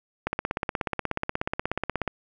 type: click train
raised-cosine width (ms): 0.5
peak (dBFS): -11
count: 31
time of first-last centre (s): 0.27-2.077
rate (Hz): 16.6
effects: none